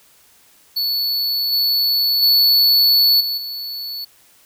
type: tone with level steps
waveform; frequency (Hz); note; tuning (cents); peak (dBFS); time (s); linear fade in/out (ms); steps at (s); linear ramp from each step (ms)
square; 4435; C#8; 0; -18 / -15 / -11 / -20 / -26; 0.76-4.05; 10; 1.52 / 2.22 / 3.2 / 3.37; 10
effects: white hiss -52 dBFS RMS until 4.45 s